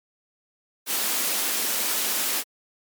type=high-pass noise; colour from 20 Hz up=white; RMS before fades=-25 dBFS; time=0.86-2.44 s; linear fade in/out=50 ms; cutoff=200 Hz; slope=48 dB/octave; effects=MP3 96 kbps